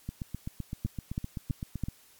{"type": "two click trains", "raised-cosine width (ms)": 5, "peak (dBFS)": [-18, -22], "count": [4, 15], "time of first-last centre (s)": [[0.85, 1.837], [0.09, 1.885]], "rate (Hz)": [3.04, 7.8], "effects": ["white hiss -59 dBFS RMS until 2.19 s", "MP3 96 kbps"]}